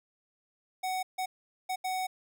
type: tone bursts at uneven times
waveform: square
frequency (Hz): 746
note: F#5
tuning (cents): +14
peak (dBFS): -31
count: 4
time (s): 0.83-1.03 / 1.18-1.26 / 1.69-1.76 / 1.84-2.07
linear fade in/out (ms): 10
effects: none